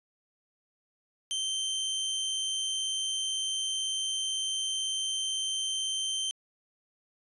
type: tone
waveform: sawtooth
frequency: 3121 Hz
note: G7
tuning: 8 cents flat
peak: -26 dBFS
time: 1.31-6.31 s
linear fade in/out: 0 ms
effects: resampled to 24000 Hz